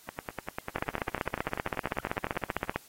two click trains, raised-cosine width 0.5 ms, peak -19 / -14 dBFS, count 24 / 32, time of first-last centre 0.09-2.367 / 0.76-2.76 s, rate 10.1 / 15.5 Hz, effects white hiss -56 dBFS RMS until 2.88 s + AAC 48 kbps

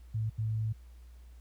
sine tone bursts at uneven times, 110 Hz, A2, in tune, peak -29 dBFS, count 2, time 0.14-0.3 / 0.38-0.73 s, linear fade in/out 10 ms, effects added 60 Hz sine -49 dBFS peak until 1.4 s + pink hiss -68 dBFS RMS until 1.4 s

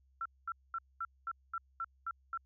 sine tone bursts, 1353 Hz, E6, 45 cents sharp, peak -35 dBFS, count 9, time 0.21-2.375 s, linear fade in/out 2 ms, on 45 ms, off 220 ms, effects added 66 Hz sine -66 dBFS peak until 2.45 s

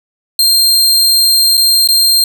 sawtooth tone with dropouts, 4186 Hz, C8, in tune, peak -4 dBFS, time 0.39-2.24 s, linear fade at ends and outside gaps 2 ms, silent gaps 1.571-1.576 / 1.875-1.887 s, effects none

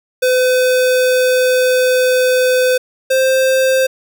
square tone pair in turn, 507 / 524.6 Hz, B4 / C5, +45 / +4 cents, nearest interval minor second, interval 59 cents, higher second, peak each -11 / -11 dBFS, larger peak neither, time 0.22-2.78 / 3.1-3.87 s, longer first, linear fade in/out 10 ms, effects none

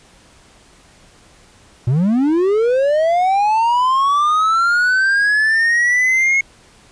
triangle linear sweep, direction up, 112.4 to 2182 Hz, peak -10 dBFS, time 1.87-6.41 s, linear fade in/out 5 ms, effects pink hiss -48 dBFS RMS until 6.91 s + resampled to 22050 Hz

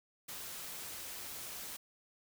white noise, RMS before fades -45 dBFS, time 0.28-1.77 s, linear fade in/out 10 ms, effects none

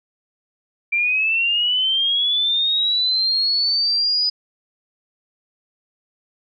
sine linear sweep, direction up, 2349 to 4981 Hz, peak -16 dBFS, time 0.92-4.3 s, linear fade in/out 10 ms, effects none

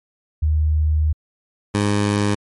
sine / 15% pulse tone pair in turn, 77 / 102.78 Hz, D#2 / G#2, -17 / -18 cents, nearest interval perfect fourth, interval 499 cents, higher second, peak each -14 / -10 dBFS, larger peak second, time 0.42-1.13 / 1.74-2.35 s, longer first, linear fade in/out 10 ms, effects MP3 48 kbps

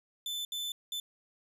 40% pulse tone bursts at uneven times, 3520 Hz, A7, in tune, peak -33 dBFS, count 3, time 0.26-0.45 / 0.52-0.72 / 0.92-1 s, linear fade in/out 2 ms, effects none

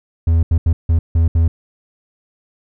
triangle tone bursts at uneven times, 82.41 Hz, E2, in tune, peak -8 dBFS, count 6, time 0.27-0.43 / 0.51-0.58 / 0.66-0.73 / 0.89-0.99 / 1.15-1.28 / 1.35-1.48 s, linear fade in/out 5 ms, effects none

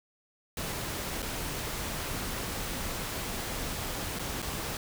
pink noise with dropouts, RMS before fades -35 dBFS, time 0.57-4.77 s, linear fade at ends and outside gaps 2 ms, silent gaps 1.221-1.226 / 4.189-4.193 / 4.42-4.425 s, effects none

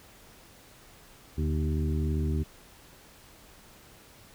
harmonic tone with a mistuned harmonic, 77.6 Hz, D#2, 4 cents flat, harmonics 1 / 2 / 3 / 4 / 5, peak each -27 / -32 / -35 / -38 / -39 dBFS, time 1.37-2.44 s, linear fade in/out 20 ms, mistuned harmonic 2, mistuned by -58 cents, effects pink hiss -54 dBFS RMS until 4.34 s

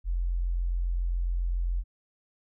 sine tone, 43.65 Hz, F1, in tune, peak -25 dBFS, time 0.04-1.84 s, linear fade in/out 50 ms, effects none

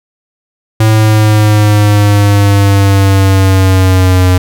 square exponential sweep, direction down, 110 to 91 Hz, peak -5 dBFS, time 0.8-4.38 s, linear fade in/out 5 ms, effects none

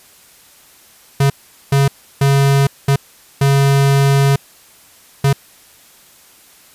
square tone bursts at uneven times, 138.59 Hz, C#3, in tune, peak -10 dBFS, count 6, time 1.2-1.3 / 1.72-1.88 / 2.21-2.67 / 2.88-2.96 / 3.41-4.36 / 5.24-5.33 s, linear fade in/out 5 ms, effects white hiss -46 dBFS RMS until 6.74 s + resampled to 32000 Hz

